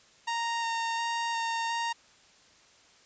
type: tone with vibrato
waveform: sawtooth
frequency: 924 Hz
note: A#5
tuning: 16 cents flat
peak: -25 dBFS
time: 0.27-1.93 s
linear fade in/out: 10 ms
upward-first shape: square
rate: 1.4 Hz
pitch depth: 10 cents each way
effects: white hiss -59 dBFS RMS until 3.05 s + resampled to 16000 Hz